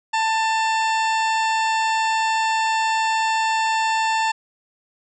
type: harmonic tone with a mistuned harmonic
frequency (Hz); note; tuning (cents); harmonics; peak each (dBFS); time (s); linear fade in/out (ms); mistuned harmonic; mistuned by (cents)
887; A5; +14; 1 / 2 / 3 / 4 / 5 / 6 / 8 / 9; -19 / -26 / -28 / -34 / -34 / -38 / -36 / -43; 0.13-4.32; 10; 3; +20
effects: none